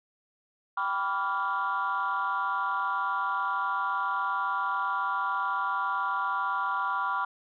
sine chord, G dominant seventh, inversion none, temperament equal with one note detuned, 784 / 987.8 / 1155.1 / 1396.9 Hz, G5 / B5 / D6 / F6, 0 / 0 / -29 / 0 cents, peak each -35 / -30 / -30 / -31 dBFS, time 0.77-7.25 s, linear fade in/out 5 ms, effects tanh soft clip ceiling -20 dBFS

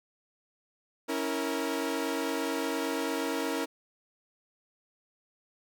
sawtooth chord, A# diminished, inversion first, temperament equal with one note detuned, 277.2 / 325.8 / 466.2 Hz, C#4 / E4 / A#4, 0 / -20 / 0 cents, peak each -30 dBFS, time 1.08-3.66 s, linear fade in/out 20 ms, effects none

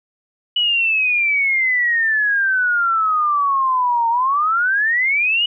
sine exponential two-way sweep, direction down then up, 2960 to 913 to 2960 Hz, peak -14 dBFS, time 0.56-5.46 s, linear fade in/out 5 ms, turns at 4.09 s, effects none

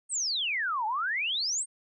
sine exponential two-way sweep, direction down then up, 8870 to 832 to 8870 Hz, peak -27 dBFS, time 0.09-1.66 s, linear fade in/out 50 ms, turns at 0.86 s, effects none

